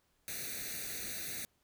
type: noise with comb filter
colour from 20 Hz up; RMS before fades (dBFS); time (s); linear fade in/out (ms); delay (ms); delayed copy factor
white; -41; 0.28-1.45; 0; 0.48; +0.9
effects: pink hiss -75 dBFS RMS until 1.63 s